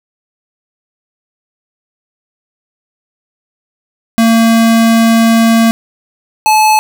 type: tone pair in turn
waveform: square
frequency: 227.5 / 862.7 Hz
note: A#3 / A5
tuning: -42 / -34 cents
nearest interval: octave + major seventh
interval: 2308 cents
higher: second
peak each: -6 dBFS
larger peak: neither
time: 4.18-5.71 / 6.46-6.79 s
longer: first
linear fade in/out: 0 ms
effects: none